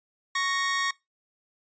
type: tone pair together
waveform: sawtooth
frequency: 1107.9 / 1864.7 Hz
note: C#6 / A#6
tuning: -1 / 0 cents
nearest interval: major sixth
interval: 901 cents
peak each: -24 dBFS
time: 0.35-0.91 s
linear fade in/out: 5 ms
effects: noise-tail reverb RT60 0.2 s tail -22 dB re dry + resampled to 16000 Hz